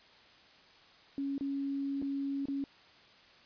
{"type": "tone with dropouts", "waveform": "sine", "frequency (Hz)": 277.2, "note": "C#4", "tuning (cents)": 0, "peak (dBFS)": -32, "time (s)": [1.18, 2.64], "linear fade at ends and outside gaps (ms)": 1, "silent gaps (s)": [[1.38, 1.409], [2.017, 2.024], [2.456, 2.484]], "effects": ["white hiss -59 dBFS RMS until 3.45 s", "resampled to 11025 Hz"]}